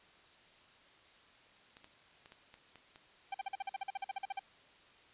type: clicks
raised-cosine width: 0.2 ms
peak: -36 dBFS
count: 7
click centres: 1.769 / 1.844 / 2.259 / 2.321 / 2.541 / 2.757 / 2.959 s
type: tone bursts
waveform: 45% pulse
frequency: 784 Hz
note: G5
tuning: in tune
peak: -36 dBFS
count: 16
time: 3.32-4.394 s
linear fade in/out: 5 ms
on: 24 ms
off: 46 ms
effects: white hiss -62 dBFS RMS until 5.13 s + resampled to 8000 Hz